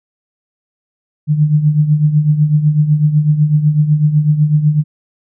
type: tone with tremolo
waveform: sine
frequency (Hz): 150.8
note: D3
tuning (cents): +46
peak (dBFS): -5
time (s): 1.27-4.84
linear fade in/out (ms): 50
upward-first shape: triangle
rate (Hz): 8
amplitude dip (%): 75
effects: none